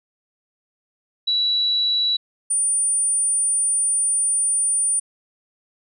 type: tone pair in turn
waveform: sine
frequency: 3927 / 9320 Hz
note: B7 / D9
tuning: -11 / -14 cents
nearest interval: octave + minor third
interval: 1497 cents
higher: second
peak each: -17 dBFS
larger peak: neither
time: 1.27-2.17 / 2.5-5 s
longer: second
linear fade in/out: 10 ms
effects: none